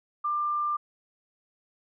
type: tone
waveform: sine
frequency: 1191 Hz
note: D6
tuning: 24 cents sharp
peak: -25 dBFS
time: 0.24-0.77 s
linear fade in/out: 10 ms
effects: none